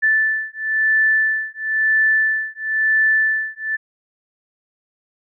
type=beating tone pair; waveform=sine; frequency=1756 / 1756.99 Hz; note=A6 / A6; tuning=-4 / -3 cents; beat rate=0.99 Hz; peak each=-18 dBFS; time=0.02-3.77 s; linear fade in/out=20 ms; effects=none